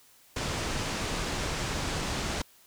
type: low-pass noise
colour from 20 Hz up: pink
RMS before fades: -32 dBFS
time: 0.36-2.42 s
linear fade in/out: 5 ms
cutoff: 8000 Hz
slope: 24 dB/octave
effects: white hiss -59 dBFS RMS until 2.66 s